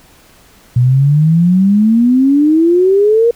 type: exponential sweep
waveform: sine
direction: up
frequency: 120 to 477.4 Hz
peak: -6 dBFS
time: 0.76-3.31 s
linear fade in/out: 5 ms
effects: pink hiss -45 dBFS RMS until 3.35 s